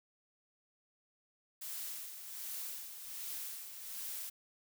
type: noise with tremolo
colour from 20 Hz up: blue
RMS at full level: -42 dBFS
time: 1.61-4.3 s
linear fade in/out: 10 ms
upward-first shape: sine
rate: 1.3 Hz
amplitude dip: 55%
effects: none